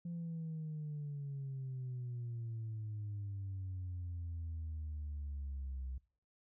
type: exponential sweep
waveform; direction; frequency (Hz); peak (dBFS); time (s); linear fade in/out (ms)
sine; down; 172.8 to 63.6; -38; 0.05-5.98; 5
effects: noise-tail reverb RT60 0.5 s tail -24 dB re dry + tanh soft clip ceiling -37 dBFS